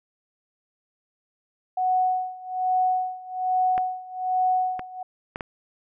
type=tone with tremolo; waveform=sine; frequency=740 Hz; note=F#5; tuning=in tune; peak=-18 dBFS; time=1.77-5.03 s; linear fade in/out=5 ms; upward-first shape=sine; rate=1.2 Hz; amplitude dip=90%
type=clicks; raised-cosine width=0.5 ms; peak=-16 dBFS; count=4; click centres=3.779 / 4.794 / 5.359 / 5.408 s
effects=none